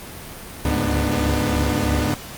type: tone cluster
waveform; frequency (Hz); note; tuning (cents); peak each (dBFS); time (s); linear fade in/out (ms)
sawtooth; 70.4 / 73.5 / 104.1 / 246.7 / 299.9; C#2 / D2 / G#2 / B3 / D4; +27 / +2 / +5 / -2 / +36; -21; 0.65-2.14; 0
effects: pink hiss -36 dBFS RMS until 2.37 s + Opus 32 kbps